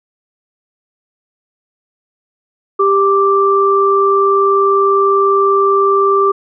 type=tone pair together; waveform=sine; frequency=395.2 / 1174.7 Hz; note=G4 / D6; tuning=+14 / 0 cents; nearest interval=octave + perfect fifth; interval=1886 cents; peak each=-11 dBFS; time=2.79-6.32 s; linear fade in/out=10 ms; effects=none